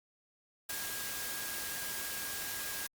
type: tone in noise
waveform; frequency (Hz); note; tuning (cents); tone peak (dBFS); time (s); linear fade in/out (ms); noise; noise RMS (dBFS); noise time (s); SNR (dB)
sine; 1631; G#6; -32; -46; 0.69-2.87; 5; white; -39; 0.69-2.87; -10
effects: Opus 48 kbps